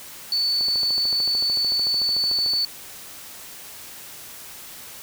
sine tone, 4476 Hz, C#8, 16 cents sharp, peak -19 dBFS, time 0.32-2.65 s, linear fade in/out 2 ms
click train, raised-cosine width 1 ms, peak -23 dBFS, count 27, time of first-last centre 0.61-2.536 s, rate 13.5 Hz
effects white hiss -40 dBFS RMS until 5.02 s

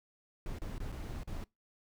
brown noise with dropouts, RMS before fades -40 dBFS, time 0.46-1.44 s, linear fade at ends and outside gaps 1 ms, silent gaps 0.586-0.618 / 0.781-0.802 / 0.919-0.924 / 1.233-1.275 s, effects noise-tail reverb RT60 0.2 s tail -23 dB re dry

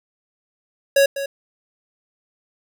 square tone with echo, 554.4 Hz, C#5, in tune, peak -12 dBFS, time 0.96-1.06 s, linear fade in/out 5 ms, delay 200 ms, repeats 1, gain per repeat -12 dB, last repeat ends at 1.26 s, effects none

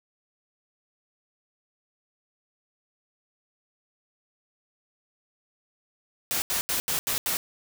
white noise bursts, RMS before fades -27 dBFS, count 6, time 6.31-7.37 s, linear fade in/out 0 ms, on 110 ms, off 80 ms, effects none

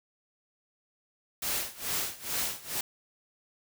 white noise with tremolo, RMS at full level -30 dBFS, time 1.42-2.81 s, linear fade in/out 5 ms, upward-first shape sine, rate 2.3 Hz, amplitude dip 90%, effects none

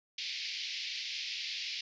white band-pass noise, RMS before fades -39 dBFS, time 0.18-1.81 s, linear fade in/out 5 ms, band 2100 to 5200 Hz, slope 48 dB/octave, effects resampled to 16000 Hz

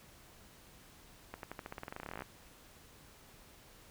accelerating click train, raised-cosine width 0.5 ms, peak -27 dBFS, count 22, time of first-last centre 1.34-2.221 s, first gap 92 ms, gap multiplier 0.91, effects pink hiss -59 dBFS RMS until 3.9 s

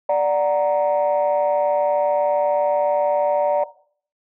sine chord, D augmented, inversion none, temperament equal, 587.3 / 740 / 932.3 Hz, D5 / F#5 / A#5, 0 / 0 / 0 cents, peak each -16 / -22 / -22 dBFS, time 0.09-3.64 s, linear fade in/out 5 ms, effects noise-tail reverb RT60 0.5 s tail -17 dB re dry + tanh soft clip ceiling -10 dBFS

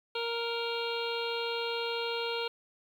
harmonic tone, 466.2 Hz, A#4, in tune, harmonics 1 / 2 / 3 / 5 / 6 / 7 / 8 / 9, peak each -34 / -39 / -41 / -42 / -40 / -43 / -44 / -42 dBFS, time 0.15-2.48 s, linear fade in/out 5 ms, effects 10-bit

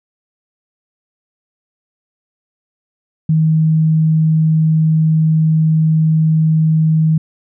sine tone, 158.3 Hz, D#3, 30 cents sharp, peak -9 dBFS, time 3.29-7.18 s, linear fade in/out 5 ms, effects none

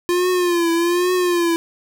square tone with vibrato, 349.2 Hz, F4, in tune, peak -16 dBFS, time 0.09-1.56 s, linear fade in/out 0 ms, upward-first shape triangle, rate 1.2 Hz, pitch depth 87 cents each way, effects none

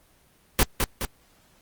pink noise with echo, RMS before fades -17 dBFS, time 0.59-0.63 s, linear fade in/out 0 ms, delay 210 ms, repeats 2, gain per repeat -5 dB, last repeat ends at 1.05 s, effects pink hiss -60 dBFS RMS until 1.61 s + Opus 24 kbps

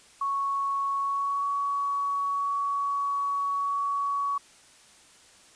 sine tone with pitch glide, 1108.7 to 1124.8 Hz, C#6 to C#6, 0 to +25 cents, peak -25 dBFS, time 0.21-4.38 s, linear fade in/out 5 ms, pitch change +25 cents, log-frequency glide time 0.99-1.47 s, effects white hiss -55 dBFS RMS until 5.55 s + resampled to 22050 Hz

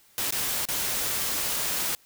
white noise with dropouts, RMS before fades -28 dBFS, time 0.18-1.95 s, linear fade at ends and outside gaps 0 ms, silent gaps 0.307-0.324 / 0.653-0.687 s, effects white hiss -59 dBFS RMS until 2.05 s

